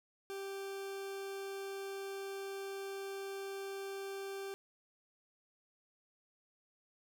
40% pulse tone, 392 Hz, G4, in tune, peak -40 dBFS, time 0.3-4.54 s, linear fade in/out 0 ms, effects none

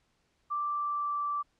sine tone with pitch glide, 1174.7 to 1165.9 Hz, D6 to D6, 0 to -13 cents, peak -29 dBFS, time 0.5-1.43 s, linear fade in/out 20 ms, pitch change -13 cents, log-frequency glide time 0.64-1.23 s, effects pink hiss -73 dBFS RMS until 1.59 s + low-pass 7000 Hz 12 dB/octave

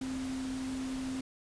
sine tone in noise, 261.6 Hz, C4, in tune, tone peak -34 dBFS, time 0.01-1.21 s, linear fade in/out 5 ms, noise pink, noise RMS -45 dBFS, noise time 0.01-1.21 s, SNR +8 dB, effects resampled to 22050 Hz

